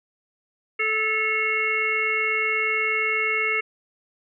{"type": "harmonic tone with a mistuned harmonic", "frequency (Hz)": 435.9, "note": "A4", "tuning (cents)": -16, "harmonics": [1, 3, 4, 5, 6], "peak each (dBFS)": [-30, -30, -34, -22, -30], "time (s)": [0.79, 3.61], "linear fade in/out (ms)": 10, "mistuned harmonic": 6, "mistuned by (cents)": 88, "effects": []}